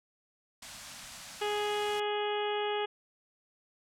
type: band-stop noise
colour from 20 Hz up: white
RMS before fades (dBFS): -43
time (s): 0.62-2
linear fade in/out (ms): 5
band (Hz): 280 to 560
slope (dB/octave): 48
type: harmonic tone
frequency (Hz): 416.3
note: G#4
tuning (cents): +4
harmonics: 1 / 2 / 3 / 4 / 5 / 6 / 7 / 8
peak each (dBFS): -32 / -35 / -42 / -43 / -45 / -45 / -41 / -44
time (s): 1.41-2.86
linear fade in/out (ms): 10
effects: low-pass 8000 Hz 12 dB/octave